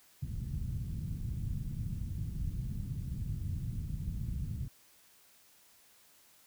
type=low-pass noise; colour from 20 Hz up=white; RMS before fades=-37 dBFS; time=0.22-4.68 s; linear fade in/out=5 ms; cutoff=150 Hz; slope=24 dB/octave; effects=white hiss -63 dBFS RMS until 6.46 s